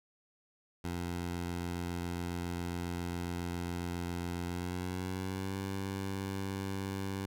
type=tone with pitch glide; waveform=15% pulse; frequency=87.31 to 96.88 Hz; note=F2 to G2; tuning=0 to -20 cents; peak=-29 dBFS; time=0.84-7.26 s; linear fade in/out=5 ms; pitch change=+180 cents; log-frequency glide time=4.44-5.58 s; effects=none